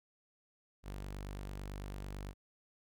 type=tone; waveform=sawtooth; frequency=49 Hz; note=G1; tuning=in tune; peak=-38 dBFS; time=0.83-2.34 s; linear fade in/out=50 ms; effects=none